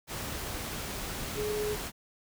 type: tone in noise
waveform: sine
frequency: 421.1 Hz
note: G#4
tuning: 24 cents sharp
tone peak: -30 dBFS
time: 1.35-1.77 s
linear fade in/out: 50 ms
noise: pink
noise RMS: -37 dBFS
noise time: 0.07-1.92 s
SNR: +4 dB
effects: none